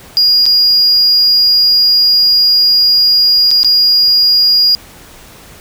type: tone with dropouts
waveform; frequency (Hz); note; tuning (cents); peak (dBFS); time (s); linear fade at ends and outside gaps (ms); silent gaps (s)
triangle; 4860; D#8; -42; -4; 0.17-4.75; 0; 0.456-0.463 / 3.507-3.513 / 3.632-3.646
effects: tanh soft clip ceiling 0 dBFS + pink hiss -37 dBFS RMS until 5.6 s